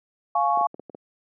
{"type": "chord", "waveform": "sine", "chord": "Db major", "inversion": "first", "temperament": "equal with one note detuned", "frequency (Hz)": [698.5, 843.2, 1108.7], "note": ["F5", "Ab5", "Db6"], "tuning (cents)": [0, 26, 0], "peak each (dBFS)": -23, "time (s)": [0.35, 0.67], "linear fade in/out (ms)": 5}
{"type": "clicks", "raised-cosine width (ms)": 2, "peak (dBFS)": -22, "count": 6, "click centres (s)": [0.574, 0.611, 0.744, 0.796, 0.897, 0.948]}
{"effects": ["high-pass 300 Hz 12 dB/octave"]}